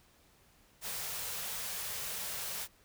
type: band-stop noise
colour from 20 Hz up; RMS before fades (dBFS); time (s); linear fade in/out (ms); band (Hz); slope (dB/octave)
white; -39; 0.81-2.68; 50; 220 to 390; 96
effects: pink hiss -65 dBFS RMS until 2.84 s